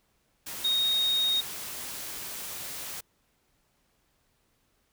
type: tone in noise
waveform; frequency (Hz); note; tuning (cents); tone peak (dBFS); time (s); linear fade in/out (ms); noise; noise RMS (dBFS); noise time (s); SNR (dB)
sine; 3729; A#7; 0; -23; 0.64-1.41; 10; white; -38; 0.46-3.01; +12
effects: pink hiss -71 dBFS RMS until 4.92 s